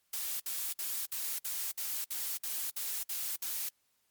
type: noise bursts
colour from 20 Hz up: blue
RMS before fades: -36 dBFS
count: 11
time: 0.13-3.69 s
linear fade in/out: 5 ms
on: 270 ms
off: 59 ms
effects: white hiss -75 dBFS RMS until 4.1 s + MP3 96 kbps